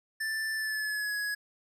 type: tone with pitch glide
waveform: square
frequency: 1765 to 1675.6 Hz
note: A6 to G#6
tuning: +5 to +15 cents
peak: -31 dBFS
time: 0.2-1.35 s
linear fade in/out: 10 ms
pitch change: -90 cents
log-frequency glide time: 0.54-1.16 s
effects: resampled to 32000 Hz + 12-bit